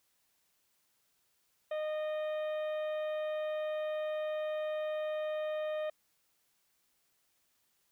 harmonic tone with a mistuned harmonic, 615 Hz, D#5, 20 cents flat, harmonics 1 / 2 / 3 / 4 / 5 / 6, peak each -33 / -48 / -49 / -54 / -56 / -59 dBFS, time 1.71-5.9 s, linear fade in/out 5 ms, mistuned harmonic 5, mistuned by +20 cents, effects white hiss -75 dBFS RMS until 7.91 s

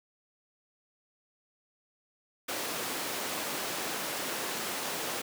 pink high-pass noise, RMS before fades -35 dBFS, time 2.48-5.22 s, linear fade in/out 10 ms, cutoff 310 Hz, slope 12 dB/octave, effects none

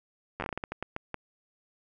slowing click train, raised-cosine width 0.5 ms, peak -18 dBFS, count 13, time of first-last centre 0.4-1.143 s, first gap 10 ms, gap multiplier 1.3, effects none

